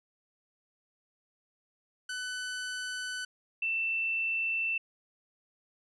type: tone pair in turn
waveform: sawtooth / sine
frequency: 1500 / 2673 Hz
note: F#6 / E7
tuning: +23 / +23 cents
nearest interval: minor seventh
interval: 1000 cents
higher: second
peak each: -31 / -28 dBFS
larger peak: second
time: 2.09-3.25 / 3.62-4.78 s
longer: neither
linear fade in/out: 5 ms
effects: resampled to 24000 Hz